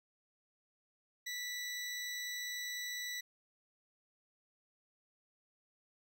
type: tone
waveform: 20% pulse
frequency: 1966 Hz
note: B6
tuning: 8 cents flat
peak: -34 dBFS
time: 1.26-3.21 s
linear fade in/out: 10 ms
effects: none